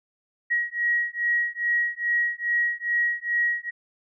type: beating tone pair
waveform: sine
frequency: 1900 / 1902.4 Hz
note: A#6 / A#6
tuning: +33 / +35 cents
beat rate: 2.4 Hz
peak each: -25 dBFS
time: 0.5-3.71 s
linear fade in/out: 20 ms
effects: none